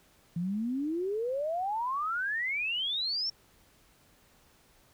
sine exponential sweep, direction up, 164.81 to 5550 Hz, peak -29 dBFS, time 0.36-3.3 s, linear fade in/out 5 ms, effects pink hiss -63 dBFS RMS until 4.93 s

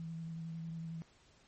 sine tone with vibrato, 163.9 Hz, E3, 10 cents flat, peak -40 dBFS, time 0-1.02 s, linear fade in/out 0 ms, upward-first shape sine, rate 11 Hz, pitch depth 20 cents each way, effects pink hiss -66 dBFS RMS until 1.47 s + MP3 32 kbps

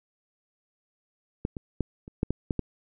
clicks, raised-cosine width 3 ms, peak -14 / -22 / -13 / -29 / -11 / -13 / -13 / -14 dBFS, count 8, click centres 1.451 / 1.568 / 1.807 / 2.079 / 2.231 / 2.306 / 2.508 / 2.593 s, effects none

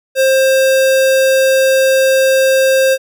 square tone, 530 Hz, C5, 22 cents sharp, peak -9 dBFS, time 0.15-2.98 s, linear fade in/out 50 ms, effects none

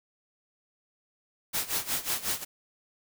white noise with tremolo, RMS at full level -28 dBFS, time 1.53-2.45 s, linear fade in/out 20 ms, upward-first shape sine, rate 5.5 Hz, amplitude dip 85%, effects none

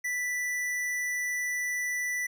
sine tone with tanh clipping, 1975.5 Hz, B6, in tune, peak -30 dBFS, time 0.04-2.27 s, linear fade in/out 10 ms, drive 18 dB, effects none

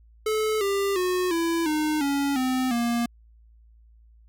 square tone with pitch steps, 432.9 / 397 / 364 / 333.8 / 306.1 / 280.7 / 257.4 / 236 Hz, A4 / G4 / F#4 / E4 / D#4 / C#4 / C4 / A#3, -28 / +22 / -28 / +22 / -28 / +22 / -28 / +22 cents, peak -23 dBFS, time 0.26-3.06 s, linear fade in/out 5 ms, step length 350 ms, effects added 56 Hz sine -51 dBFS peak until 4.28 s

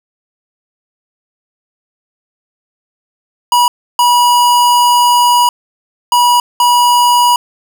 square tone bursts at uneven times, 970 Hz, B5, 31 cents flat, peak -7 dBFS, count 4, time 3.52-3.68 / 3.99-5.49 / 6.12-6.4 / 6.6-7.36 s, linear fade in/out 2 ms, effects none

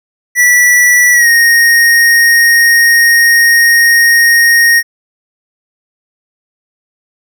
square tone with pitch glide, 1955 to 1862.4 Hz, B6 to A#6, -18 to -2 cents, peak -5 dBFS, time 0.35-4.83 s, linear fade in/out 50 ms, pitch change -84 cents, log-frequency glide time 1.13-1.28 s, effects none

